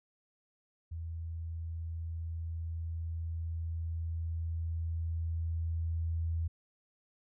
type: tone with level ramp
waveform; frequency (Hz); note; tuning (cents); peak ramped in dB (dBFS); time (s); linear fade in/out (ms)
sine; 82.41; E2; 0; -37 to -30; 0.91-6.48; 10
effects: none